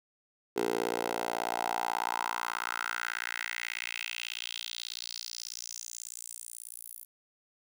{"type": "tone with high-pass filter sweep", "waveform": "10% pulse", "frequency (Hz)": 58.27, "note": "A#1", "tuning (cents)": 0, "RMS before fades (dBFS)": -36, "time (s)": [0.56, 7.05], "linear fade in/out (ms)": 10, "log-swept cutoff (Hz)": [410, 12000], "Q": 3.3, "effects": []}